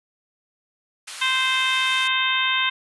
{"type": "high-pass noise", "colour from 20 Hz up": "pink", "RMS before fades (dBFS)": -35, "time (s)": [1.07, 2.08], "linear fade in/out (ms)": 10, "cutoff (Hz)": 1700, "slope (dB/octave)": 12}
{"type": "harmonic tone", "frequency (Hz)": 521, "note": "C5", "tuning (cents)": -7, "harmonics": [2, 3, 4, 5, 6, 7], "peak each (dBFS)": [-26, -26, -26, -26, -26, -26], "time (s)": [1.21, 2.7], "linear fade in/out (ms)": 10}
{"effects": ["resampled to 24000 Hz"]}